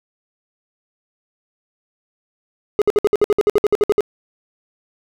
triangle tone bursts, 415.3 Hz, G#4, in tune, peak -8 dBFS, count 15, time 2.79-4.007 s, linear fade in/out 0 ms, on 27 ms, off 58 ms, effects none

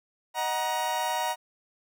40% pulse tone cluster, 621 / 743 / 946 Hz, D#5 / F#5 / A#5, -3 / +7 / +25 cents, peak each -34 / -31 / -28 dBFS, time 0.34-1.36 s, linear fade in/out 50 ms, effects none

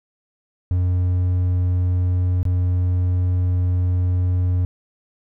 triangle tone with dropouts, 90.1 Hz, F#2, 45 cents flat, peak -14 dBFS, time 0.71-4.65 s, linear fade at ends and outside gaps 0 ms, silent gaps 2.43-2.453 s, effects none

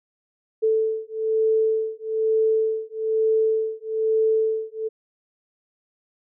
sine beating tone pair, 440 / 441.1 Hz, A4 / A4, 0 / +4 cents, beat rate 1.1 Hz, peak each -22 dBFS, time 0.62-4.89 s, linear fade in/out 20 ms, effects none

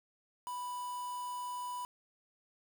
triangle tone with quantisation, 987 Hz, B5, 1 cent flat, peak -36 dBFS, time 0.47-1.85 s, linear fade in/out 0 ms, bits 8, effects none

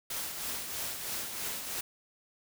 white noise with tremolo, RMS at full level -35 dBFS, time 0.1-1.81 s, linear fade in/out 5 ms, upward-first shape triangle, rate 3.1 Hz, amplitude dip 50%, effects none

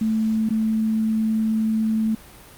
sine tone with dropouts, 220 Hz, A3, in tune, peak -18 dBFS, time 0.01-2.15 s, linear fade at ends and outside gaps 5 ms, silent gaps 0.491-0.505 s, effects pink hiss -45 dBFS RMS until 2.57 s + Opus 48 kbps

